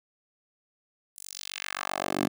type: tone with high-pass filter sweep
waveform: 10% pulse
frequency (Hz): 47.72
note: G1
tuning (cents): -46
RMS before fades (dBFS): -33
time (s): 1.16-2.28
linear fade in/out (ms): 10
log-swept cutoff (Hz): 10000 to 240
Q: 1.6
effects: none